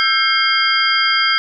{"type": "tone cluster", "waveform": "sine", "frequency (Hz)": [1328, 1586, 2145, 3205, 4832], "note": ["E6", "G6", "C7", "G7", "D8"], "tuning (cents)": [12, 20, 42, 38, 48], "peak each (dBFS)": -19, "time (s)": [0, 1.38], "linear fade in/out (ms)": 0, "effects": []}